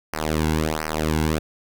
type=tone with flanger; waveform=sawtooth; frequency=78 Hz; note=D#2; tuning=5 cents sharp; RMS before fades=-23 dBFS; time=0.13-1.39 s; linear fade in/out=5 ms; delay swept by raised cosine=0.27 to 1.67 ms; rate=1.4 Hz; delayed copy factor=-1; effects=none